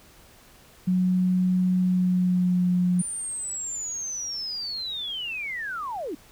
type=tone with pitch glide; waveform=sine; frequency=183.1 to 179.33 Hz; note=F#3 to F3; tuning=-18 to +46 cents; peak=-19 dBFS; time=0.87-3.02 s; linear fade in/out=10 ms; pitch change=-36 cents; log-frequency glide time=1.8-2.69 s
type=linear sweep; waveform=sine; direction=down; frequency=9360 to 261.3 Hz; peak=-29 dBFS; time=2.99-6.15 s; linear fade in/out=5 ms
effects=pink hiss -53 dBFS RMS until 6.31 s